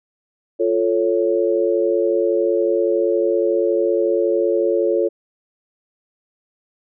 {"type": "chord", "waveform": "sine", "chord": "F augmented", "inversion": "none", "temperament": "equal", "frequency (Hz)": [349.2, 440, 554.4], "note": ["F4", "A4", "C#5"], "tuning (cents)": [0, 0, 0], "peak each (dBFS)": [-19, -19, -20], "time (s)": [0.59, 5.09], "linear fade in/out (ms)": 20, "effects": []}